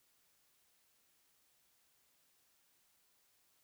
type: silence
effects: white hiss -74 dBFS RMS until 3.63 s